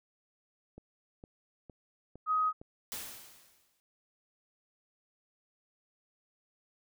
click train, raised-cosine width 2 ms, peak -35 dBFS, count 5, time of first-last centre 0.78-2.615 s, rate 2.18 Hz
sine tone, 1258 Hz, D#6, 19 cents sharp, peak -26 dBFS, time 2.26-2.53 s, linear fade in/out 50 ms
white noise with exponential decay, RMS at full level -38 dBFS, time 2.92-3.8 s, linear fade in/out 0 ms, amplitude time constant 190 ms
effects none

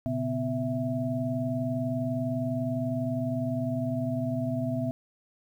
sine tone cluster, 118.9 / 138.8 / 251 / 656 Hz, A#2 / C#3 / B3 / E5, +35 / +3 / +28 / -9 cents, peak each -33 / -35 / -30 / -33 dBFS, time 0.06-4.91 s, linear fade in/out 0 ms, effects 10-bit

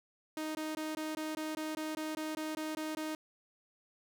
sawtooth tone bursts, 311.1 Hz, D#4, in tune, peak -32 dBFS, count 14, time 0.37-3.15 s, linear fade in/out 2 ms, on 180 ms, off 20 ms, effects none

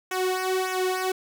sawtooth tone with flanger, 372.4 Hz, F#4, 11 cents sharp, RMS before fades -26 dBFS, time 0.11-1.12 s, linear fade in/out 5 ms, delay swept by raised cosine 0.22 to 2.42 ms, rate 1.7 Hz, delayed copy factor -0.85, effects none

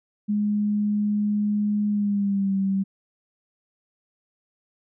sine tone with pitch glide, 208 to 194.07 Hz, G#3 to G3, +3 to -17 cents, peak -20 dBFS, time 0.28-2.84 s, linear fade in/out 20 ms, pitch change -120 cents, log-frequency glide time 1.89-2.54 s, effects none

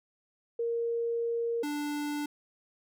sine / square tone pair in turn, 466.2 / 293.7 Hz, A#4 / D4, 0 / 0 cents, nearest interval minor sixth, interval 800 cents, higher first, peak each -28 / -32 dBFS, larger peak first, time 0.59-1.63 / 1.63-2.26 s, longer first, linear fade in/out 5 ms, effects none

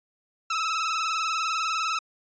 sawtooth tone with vibrato, 1300 Hz, E6, 24 cents flat, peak -21 dBFS, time 0.5-1.99 s, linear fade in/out 5 ms, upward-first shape sine, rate 20 Hz, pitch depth 63 cents each way, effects resampled to 16000 Hz

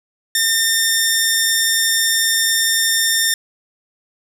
10% pulse tone, 1811 Hz, A6, 49 cents sharp, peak -5 dBFS, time 0.35-3.34 s, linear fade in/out 2 ms, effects none

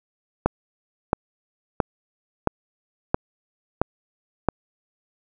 click train, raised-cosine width 1 ms, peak -3 dBFS, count 7, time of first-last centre 0.46-4.487 s, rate 1.49 Hz, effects none

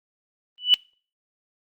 sine tone with exponential growth, 2968 Hz, F#7, 5 cents sharp, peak -8 dBFS, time 0.58-0.74 s, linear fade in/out 0 ms, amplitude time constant 34 ms, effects noise-tail reverb RT60 0.4 s tail -26 dB re dry + Opus 32 kbps

